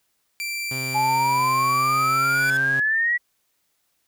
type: tone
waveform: sawtooth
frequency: 2349 Hz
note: D7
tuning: in tune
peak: -23 dBFS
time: 0.4-2.5 s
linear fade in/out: 0 ms
type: tone with pitch glide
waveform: sawtooth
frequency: 131.1 to 135.33 Hz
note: C3 to C#3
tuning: +4 to -41 cents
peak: -26 dBFS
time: 0.71-2.8 s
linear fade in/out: 5 ms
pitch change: +55 cents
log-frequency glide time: 1.84-2.22 s
type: exponential sweep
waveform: sine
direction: up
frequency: 840 to 1951 Hz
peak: -18 dBFS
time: 0.94-3.18 s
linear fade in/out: 20 ms
type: tone with exponential growth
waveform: sawtooth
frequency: 1700 Hz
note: G#6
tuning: 40 cents sharp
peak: -25 dBFS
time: 2.06-2.57 s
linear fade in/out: 1 ms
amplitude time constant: 110 ms
effects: white hiss -70 dBFS RMS until 4.07 s

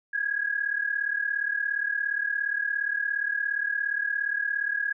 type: tone pair together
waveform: sine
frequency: 1634 / 1671.2 Hz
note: G#6 / G#6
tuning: -29 / +10 cents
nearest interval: unison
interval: 39 cents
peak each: -28 dBFS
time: 0.13-4.93 s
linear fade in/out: 10 ms
effects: none

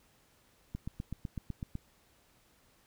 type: click train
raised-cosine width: 5 ms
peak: -25 dBFS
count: 9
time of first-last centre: 0.75-1.754 s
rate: 7.97 Hz
effects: pink hiss -67 dBFS RMS until 2.86 s

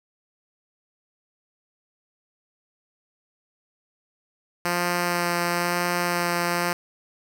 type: tone with vibrato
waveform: 5% pulse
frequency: 174.61 Hz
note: F3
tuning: in tune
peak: -11 dBFS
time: 4.65-6.73 s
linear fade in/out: 2 ms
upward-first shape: sine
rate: 1 Hz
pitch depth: 11 cents each way
effects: none

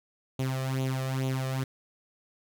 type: tone with flanger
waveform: sawtooth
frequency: 131.8 Hz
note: C3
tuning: 13 cents sharp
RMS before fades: -30 dBFS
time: 0.39-1.64 s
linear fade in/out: 5 ms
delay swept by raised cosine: 0.29 to 1.69 ms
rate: 2.3 Hz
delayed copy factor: +0.7
effects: none

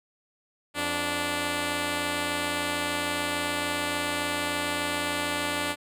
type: tone pair together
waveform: 5% pulse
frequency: 86.8 / 292 Hz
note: F2 / D4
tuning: -10 / -10 cents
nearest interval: octave + major sixth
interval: 2100 cents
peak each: -24 / -16 dBFS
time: 0.74-5.76 s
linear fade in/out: 50 ms
effects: resampled to 32000 Hz

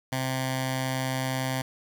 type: tone with notch filter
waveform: 10% pulse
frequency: 130.81 Hz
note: C3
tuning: in tune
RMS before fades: -29 dBFS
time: 0.12-1.62 s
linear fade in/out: 5 ms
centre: 410 Hz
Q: 1
effects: 8-bit

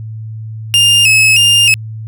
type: tone with vibrato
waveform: 40% pulse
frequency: 2692 Hz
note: E7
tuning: 36 cents sharp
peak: -5 dBFS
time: 0.74-1.74 s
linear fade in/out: 0 ms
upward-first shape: square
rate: 1.6 Hz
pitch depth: 73 cents each way
effects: added 110 Hz sine -22 dBFS peak until 2.07 s

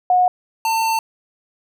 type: tone pair in turn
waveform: sine / square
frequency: 727 / 897.1 Hz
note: F#5 / A5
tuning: -31 / +33 cents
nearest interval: major third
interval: 364 cents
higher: second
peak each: -11 / -17 dBFS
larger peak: first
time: 0.1-0.28 / 0.65-0.99 s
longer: second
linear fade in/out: 2 ms
effects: none

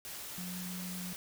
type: tone in noise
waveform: sine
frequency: 181.4 Hz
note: F#3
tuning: 34 cents flat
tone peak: -40 dBFS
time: 0.38-1.13 s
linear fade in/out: 0 ms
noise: white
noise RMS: -44 dBFS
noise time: 0.05-1.16 s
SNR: +1 dB
effects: none

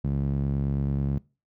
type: tone with band-pass filter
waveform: sawtooth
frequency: 69.3 Hz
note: C#2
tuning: in tune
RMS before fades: -26 dBFS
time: 0.04-1.18 s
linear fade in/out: 0 ms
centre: 160 Hz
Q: 2
effects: noise-tail reverb RT60 0.3 s tail -22 dB re dry

